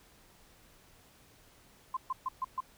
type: tone bursts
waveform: sine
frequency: 1041 Hz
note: C6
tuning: 9 cents flat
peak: -30 dBFS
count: 5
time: 1.94-2.605 s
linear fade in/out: 5 ms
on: 29 ms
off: 130 ms
effects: pink hiss -61 dBFS RMS until 2.77 s